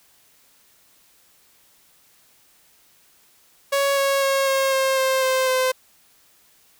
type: tone with pitch steps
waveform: sawtooth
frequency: 557 / 550.9 / 544.9 / 539 / 533.1 / 527.3 / 521.5 / 515.8 Hz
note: C#5 / C#5 / C#5 / C#5 / C5 / C5 / C5 / C5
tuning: +8 / -11 / -30 / -49 / +32 / +13 / -6 / -25 cents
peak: -14 dBFS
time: 3.72-5.72 s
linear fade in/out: 10 ms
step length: 250 ms
effects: white hiss -57 dBFS RMS until 6.79 s